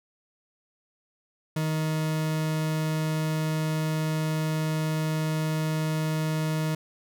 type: tone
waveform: 40% pulse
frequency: 156.6 Hz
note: D#3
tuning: 11 cents sharp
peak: -24 dBFS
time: 1.56-6.75 s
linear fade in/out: 5 ms
effects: none